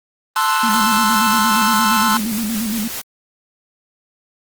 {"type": "chord", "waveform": "45% pulse", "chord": "F# half-diminished seventh", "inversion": "first", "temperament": "equal", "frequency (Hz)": [880, 1046.5, 1318.5, 1480], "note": ["A5", "C6", "E6", "F#6"], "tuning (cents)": [0, 0, 0, 0], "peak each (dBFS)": [-20, -18, -19, -22], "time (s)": [0.36, 2.17], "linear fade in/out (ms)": 2}
{"type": "tone with vibrato", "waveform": "sine", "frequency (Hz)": 220, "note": "A3", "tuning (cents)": 0, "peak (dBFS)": -19, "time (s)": [0.63, 2.88], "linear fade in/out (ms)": 5, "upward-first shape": "square", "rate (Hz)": 8.6, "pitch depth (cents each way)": 90}
{"type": "noise with tremolo", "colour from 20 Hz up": "white", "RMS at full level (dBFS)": -26, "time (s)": [0.69, 3.02], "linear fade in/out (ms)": 20, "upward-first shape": "sine", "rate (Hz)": 4.9, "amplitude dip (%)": 25}
{"effects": ["Opus 24 kbps"]}